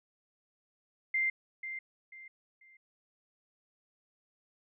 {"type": "tone with echo", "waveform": "sine", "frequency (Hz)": 2093, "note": "C7", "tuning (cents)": 0, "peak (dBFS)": -27, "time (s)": [1.14, 1.3], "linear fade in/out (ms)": 5, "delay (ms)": 490, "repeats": 3, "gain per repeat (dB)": -10, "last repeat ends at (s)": 2.77, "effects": []}